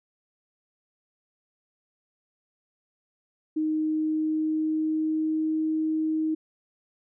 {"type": "tone with pitch glide", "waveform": "sine", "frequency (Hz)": [311.1, 314.5], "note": ["D#4", "D#4"], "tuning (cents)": [0, 19], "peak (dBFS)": -23, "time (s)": [3.56, 6.35], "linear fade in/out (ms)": 10, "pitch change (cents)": 19, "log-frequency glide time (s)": [3.81, 5.64], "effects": []}